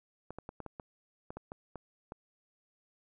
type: clicks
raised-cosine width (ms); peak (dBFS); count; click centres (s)
1; -28; 11; 0.306 / 0.386 / 0.491 / 0.603 / 0.663 / 0.798 / 1.305 / 1.37 / 1.519 / 1.757 / 2.121
effects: none